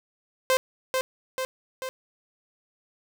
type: tone with echo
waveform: sawtooth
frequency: 520 Hz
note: C5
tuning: 11 cents flat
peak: -15 dBFS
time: 0.5-0.57 s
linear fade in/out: 0 ms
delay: 440 ms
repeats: 3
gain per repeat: -4 dB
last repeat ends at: 1.89 s
effects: none